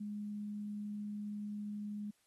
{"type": "tone", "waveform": "sine", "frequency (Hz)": 207.7, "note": "G#3", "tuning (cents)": 0, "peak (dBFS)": -39, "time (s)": [0, 2.11], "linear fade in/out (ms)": 10, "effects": ["white hiss -75 dBFS RMS until 2.26 s", "AAC 32 kbps"]}